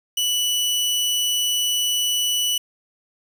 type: tone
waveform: sawtooth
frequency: 2960 Hz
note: F#7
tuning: in tune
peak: -16 dBFS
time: 0.17-2.58 s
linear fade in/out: 5 ms
effects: 7-bit